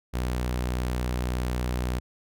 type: tone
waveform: sawtooth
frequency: 61.74 Hz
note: B1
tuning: in tune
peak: -22 dBFS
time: 0.13-2 s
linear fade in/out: 20 ms
effects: none